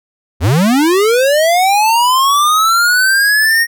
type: linear sweep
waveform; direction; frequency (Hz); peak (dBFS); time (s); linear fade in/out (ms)
square; up; 69.3 to 1873; -9; 0.4-3.67; 50
effects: none